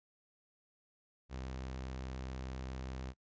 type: tone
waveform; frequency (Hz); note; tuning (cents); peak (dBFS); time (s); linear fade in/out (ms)
sawtooth; 64.8; C2; -16; -37; 1.29-3.14; 50
effects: noise-tail reverb RT60 0.1 s tail -25 dB re dry + resampled to 16000 Hz